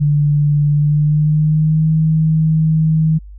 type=tone with pitch glide; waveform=sine; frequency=146.83 to 158.28 Hz; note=D3 to D#3; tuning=0 to +30 cents; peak=-10 dBFS; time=0-3.19 s; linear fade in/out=20 ms; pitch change=+130 cents; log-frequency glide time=0.73-1.89 s; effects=added 50 Hz sine -32 dBFS peak until 3.38 s